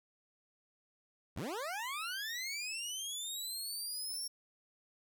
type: linear sweep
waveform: 20% pulse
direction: up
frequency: 55 to 5540 Hz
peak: -33 dBFS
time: 1.36-4.28 s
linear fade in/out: 10 ms
effects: none